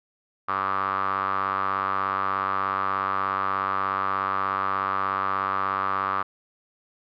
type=tone with band-pass filter; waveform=sawtooth; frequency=96.7 Hz; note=G2; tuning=23 cents flat; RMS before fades=-26 dBFS; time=0.48-6.23 s; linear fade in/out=10 ms; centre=1200 Hz; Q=8; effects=resampled to 11025 Hz